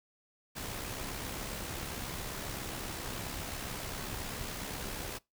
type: noise with amplitude modulation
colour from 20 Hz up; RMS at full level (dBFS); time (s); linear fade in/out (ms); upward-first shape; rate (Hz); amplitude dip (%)
pink; -38; 0.55-5.19; 20; sine; 67.4; 40
effects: noise-tail reverb RT60 0.2 s tail -23 dB re dry